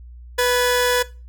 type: tone pair together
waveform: sawtooth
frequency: 493.3 / 1707 Hz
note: B4 / G#6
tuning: -2 / +47 cents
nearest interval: octave + major sixth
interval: 2149 cents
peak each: -13 / -18 dBFS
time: 0.38-1.03 s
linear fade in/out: 10 ms
effects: noise-tail reverb RT60 0.3 s tail -19 dB re dry + added 60 Hz sine -37 dBFS peak until 1.28 s